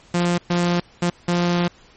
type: tone bursts at uneven times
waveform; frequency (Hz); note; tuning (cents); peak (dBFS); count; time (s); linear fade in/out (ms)
sawtooth; 174.61; F3; 0; -13; 4; 0.14-0.38 / 0.5-0.8 / 1.02-1.1 / 1.28-1.68; 5
effects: pink hiss -51 dBFS RMS until 1.96 s + MP3 32 kbps